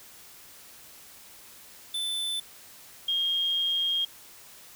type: tone pair in turn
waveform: square / sine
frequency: 3520 / 3236 Hz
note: A7 / G#7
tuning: 0 / -46 cents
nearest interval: minor second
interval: 146 cents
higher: first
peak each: -29 / -24 dBFS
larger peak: second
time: 1.94-2.4 / 3.08-4.05 s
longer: second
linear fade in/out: 5 ms
effects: white hiss -50 dBFS RMS until 4.75 s